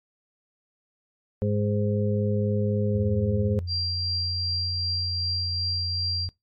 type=harmonic tone; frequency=103.83 Hz; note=G#2; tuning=in tune; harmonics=1 / 2 / 4 / 5; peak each=-24 / -27 / -30 / -31 dBFS; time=1.42-3.59 s; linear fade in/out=0 ms
type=tone with pitch glide; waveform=sine; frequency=85.9 to 89.7 Hz; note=F2 to F2; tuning=-28 to +47 cents; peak=-29 dBFS; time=2.95-6.29 s; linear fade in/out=0 ms; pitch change=+75 cents; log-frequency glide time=3.36-3.86 s
type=tone with tremolo; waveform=sine; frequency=4739 Hz; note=D8; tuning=15 cents sharp; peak=-25 dBFS; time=3.67-6.29 s; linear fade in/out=50 ms; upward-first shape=triangle; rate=2.6 Hz; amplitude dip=30%
effects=noise-tail reverb RT60 0.2 s tail -23 dB re dry + MP3 64 kbps